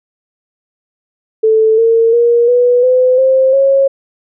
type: tone with pitch steps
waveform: sine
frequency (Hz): 440 / 456 / 472.7 / 489.9 / 507.8 / 526.3 / 545.5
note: A4 / A#4 / A#4 / B4 / B4 / C5 / C#5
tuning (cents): 0 / -38 / +24 / -14 / +48 / +10 / -28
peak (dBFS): -6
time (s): 1.43-3.88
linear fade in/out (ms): 10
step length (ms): 350
effects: none